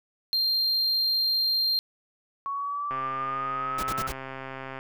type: tone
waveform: triangle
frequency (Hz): 4185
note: C8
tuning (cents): 0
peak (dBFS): -21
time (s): 0.33-1.79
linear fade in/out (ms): 0
type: linear sweep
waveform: sine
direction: up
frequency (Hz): 1108.7 to 1318.5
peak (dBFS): -28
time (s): 2.46-4.07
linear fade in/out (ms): 0
type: click train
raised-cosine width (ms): 0.5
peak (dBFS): -22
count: 251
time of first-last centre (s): 2.91-4.79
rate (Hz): 133
type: noise bursts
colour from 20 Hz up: pink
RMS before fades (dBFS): -33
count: 4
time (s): 3.78-4.122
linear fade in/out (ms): 5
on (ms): 51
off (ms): 46
effects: none